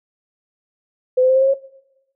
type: tone with pitch steps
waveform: sine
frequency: 508 / 515.1 / 522.3 / 529.6 / 537 / 544.5 Hz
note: B4 / C5 / C5 / C5 / C5 / C#5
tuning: +49 / -27 / -3 / +21 / +45 / -31 cents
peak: -11 dBFS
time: 1.17-1.542 s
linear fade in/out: 10 ms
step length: 62 ms
effects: noise-tail reverb RT60 0.9 s tail -20 dB re dry